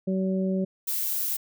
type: harmonic tone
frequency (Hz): 189.2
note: F#3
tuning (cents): +39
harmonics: 1 / 2 / 3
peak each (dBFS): -24 / -31 / -33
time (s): 0.07-0.65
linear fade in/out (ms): 10
type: noise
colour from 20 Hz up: violet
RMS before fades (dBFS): -28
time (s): 0.87-1.37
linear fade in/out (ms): 10
effects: none